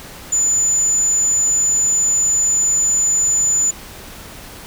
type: tone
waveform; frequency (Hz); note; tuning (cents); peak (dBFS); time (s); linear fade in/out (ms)
sine; 7000; A8; -10; -11; 0.32-3.71; 10
effects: tanh soft clip ceiling -11 dBFS + pink hiss -36 dBFS RMS until 4.66 s